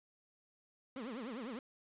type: tone with vibrato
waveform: 30% pulse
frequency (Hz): 240.4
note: B3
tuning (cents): -46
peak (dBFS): -39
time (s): 0.96-1.59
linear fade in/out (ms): 2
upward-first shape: triangle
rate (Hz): 9.9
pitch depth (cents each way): 290
effects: resampled to 8000 Hz + 11-bit